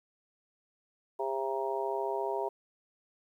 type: harmonic tone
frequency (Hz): 134.1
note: C3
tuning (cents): +43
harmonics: 3 / 4 / 5 / 6 / 7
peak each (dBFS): -34 / -40 / -36 / -42 / -36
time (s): 1.19-2.49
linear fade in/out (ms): 10
effects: 11-bit